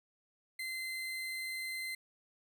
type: tone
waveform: 35% pulse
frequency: 2067 Hz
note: C7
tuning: 22 cents flat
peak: -36 dBFS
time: 0.59-1.95 s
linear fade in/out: 5 ms
effects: none